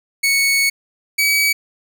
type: tone pair in turn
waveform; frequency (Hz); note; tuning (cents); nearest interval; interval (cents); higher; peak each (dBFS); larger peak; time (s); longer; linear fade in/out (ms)
sawtooth; 2217 / 2277; C#7 / C#7; 0 / +46; unison; 46; second; -10; neither; 0.23-0.7 / 1.18-1.53; first; 10
effects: none